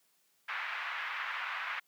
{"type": "band-pass noise", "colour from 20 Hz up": "white", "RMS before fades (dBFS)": -38, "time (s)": [0.48, 1.8], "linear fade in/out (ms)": 10, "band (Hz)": [1000, 2300], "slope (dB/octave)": 24, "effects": ["white hiss -72 dBFS RMS until 1.87 s", "high-pass 150 Hz 12 dB/octave"]}